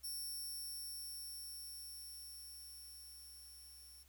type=tone with level ramp; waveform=5% pulse; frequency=5450 Hz; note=F8; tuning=43 cents flat; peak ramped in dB=-36 to -51 dBFS; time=0.03-4.04 s; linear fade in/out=20 ms; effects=added 68 Hz sine -66 dBFS peak until 4.08 s + white hiss -70 dBFS RMS until 4.08 s